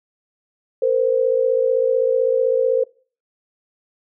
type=tone pair together; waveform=sine; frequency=461.2 / 517 Hz; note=A#4 / C5; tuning=-19 / -21 cents; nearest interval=major second; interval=198 cents; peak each=-18 / -17 dBFS; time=0.82-2.84 s; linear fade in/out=5 ms; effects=noise-tail reverb RT60 0.4 s tail -22 dB re dry